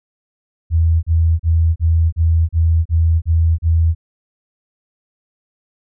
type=tone bursts; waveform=sine; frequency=82.1 Hz; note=E2; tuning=6 cents flat; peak=-10 dBFS; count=9; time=0.7-3.95 s; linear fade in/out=50 ms; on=330 ms; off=35 ms; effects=none